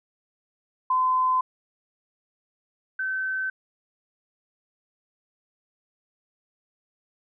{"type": "tone pair in turn", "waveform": "sine", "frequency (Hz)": [1024, 1534.3], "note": ["C6", "G6"], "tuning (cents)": [-38, -38], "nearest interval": "perfect fifth", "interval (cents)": 700, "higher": "second", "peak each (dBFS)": [-19, -25], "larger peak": "first", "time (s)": [[0.9, 1.41], [2.99, 3.5]], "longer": "neither", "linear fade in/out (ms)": 5, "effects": []}